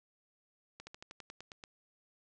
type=slowing click train; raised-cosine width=0.2 ms; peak=-30 dBFS; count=10; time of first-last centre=0.8-1.638 s; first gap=70 ms; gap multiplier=1.07; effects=resampled to 22050 Hz + 12-bit